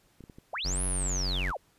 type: clicks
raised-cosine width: 3 ms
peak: -34 dBFS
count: 5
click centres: 0.207 / 0.239 / 0.298 / 0.385 / 0.703 s
type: linear two-way sweep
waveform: sine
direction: up then down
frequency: 449.6 to 10800 to 449.6 Hz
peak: -31 dBFS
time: 0.53-1.57 s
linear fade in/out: 5 ms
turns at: 0.84 s
type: tone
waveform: square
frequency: 46.25 Hz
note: F#1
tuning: in tune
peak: -30 dBFS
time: 0.64-1.52 s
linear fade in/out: 20 ms
effects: pink hiss -66 dBFS RMS until 1.78 s + resampled to 32000 Hz